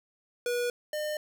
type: tone pair in turn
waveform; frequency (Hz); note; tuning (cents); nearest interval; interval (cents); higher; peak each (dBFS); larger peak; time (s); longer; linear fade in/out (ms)
square; 484.7 / 605.4; B4 / D#5; -32 / -48; major third; 384; second; -28 / -31; first; 0.46-0.7 / 0.93-1.17; neither; 2
effects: none